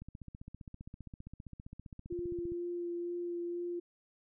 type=click train; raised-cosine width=5 ms; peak=-34 dBFS; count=39; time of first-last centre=0.02-2.52 s; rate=15.2 Hz
type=tone with vibrato; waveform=sine; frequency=347.4 Hz; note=F4; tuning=9 cents flat; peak=-35 dBFS; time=2.1-3.8 s; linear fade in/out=10 ms; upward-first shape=sine; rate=2.1 Hz; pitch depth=11 cents each way
effects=none

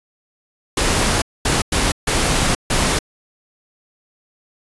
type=noise bursts at uneven times; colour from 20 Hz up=pink; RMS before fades=-17 dBFS; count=5; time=0.77-1.22 / 1.45-1.62 / 1.72-1.92 / 2.07-2.55 / 2.7-2.99 s; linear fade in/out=5 ms; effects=resampled to 24000 Hz

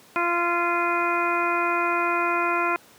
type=harmonic tone with a mistuned harmonic; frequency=345.1 Hz; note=F4; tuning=21 cents flat; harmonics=1 / 2 / 3 / 4 / 5 / 6 / 7; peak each=-28 / -29 / -26 / -26 / -37 / -33 / -29 dBFS; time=0.16-2.76 s; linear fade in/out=0 ms; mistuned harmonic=7; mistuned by=+34 cents; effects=pink hiss -52 dBFS RMS until 2.98 s + high-pass 150 Hz 12 dB/octave

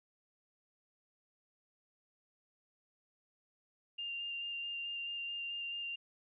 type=tone with vibrato; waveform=sine; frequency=2794 Hz; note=F7; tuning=in tune; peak=-38 dBFS; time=3.98-5.96 s; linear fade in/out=10 ms; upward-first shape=square; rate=4.6 Hz; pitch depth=9 cents each way; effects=none

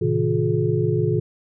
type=tone cluster; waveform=sine; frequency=111.6 / 132 / 158.2 / 359.7 / 426.1 Hz; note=A2 / C3 / D#3 / F#4 / G#4; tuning=+25 / +16 / +29 / -49 / +44 cents; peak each=-24 dBFS; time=0.01-1.2 s; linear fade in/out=10 ms; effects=none

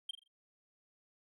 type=tone with echo; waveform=triangle; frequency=3179 Hz; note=G7; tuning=24 cents sharp; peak=-34 dBFS; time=0.09-0.11 s; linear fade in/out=5 ms; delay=42 ms; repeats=4; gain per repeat=-9 dB; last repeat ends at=0.278 s; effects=none

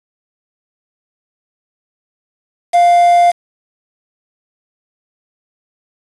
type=tone with quantisation; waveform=triangle; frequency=698.5 Hz; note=F5; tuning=in tune; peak=-4 dBFS; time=2.73-3.32 s; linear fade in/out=20 ms; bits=4; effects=resampled to 24000 Hz

